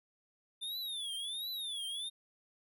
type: tone with vibrato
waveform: square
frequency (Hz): 3554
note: A7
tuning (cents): +17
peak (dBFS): -38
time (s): 0.61-2.1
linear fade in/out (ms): 20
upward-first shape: triangle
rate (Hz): 1.4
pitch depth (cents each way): 220
effects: none